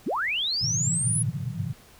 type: linear sweep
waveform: sine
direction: up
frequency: 138.5 to 10548 Hz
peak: -24 dBFS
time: 0.06-1.23 s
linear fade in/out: 10 ms
type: band-pass noise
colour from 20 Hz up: pink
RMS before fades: -29 dBFS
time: 0.61-1.73 s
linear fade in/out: 5 ms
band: 100 to 180 Hz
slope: 96 dB/octave
effects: pink hiss -53 dBFS RMS until 1.99 s